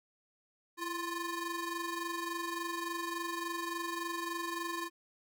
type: ring-modulated tone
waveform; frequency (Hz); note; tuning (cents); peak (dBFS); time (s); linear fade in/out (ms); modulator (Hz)
25% pulse; 698.5; F5; 0; -29; 0.77-4.9; 50; 361
effects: none